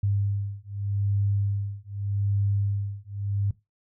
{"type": "beating tone pair", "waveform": "sine", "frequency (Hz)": [100.1, 100.93], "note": ["G2", "G#2"], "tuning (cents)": [37, -49], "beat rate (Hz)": 0.83, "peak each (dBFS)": -27, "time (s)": [0.03, 3.51], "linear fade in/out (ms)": 5, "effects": ["noise-tail reverb RT60 0.2 s tail -17 dB re dry"]}